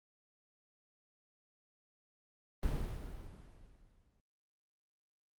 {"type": "noise with exponential decay", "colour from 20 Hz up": "brown", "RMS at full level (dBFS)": -33, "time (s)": [2.63, 4.2], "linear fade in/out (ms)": 1, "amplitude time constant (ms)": 340, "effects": ["Opus 32 kbps"]}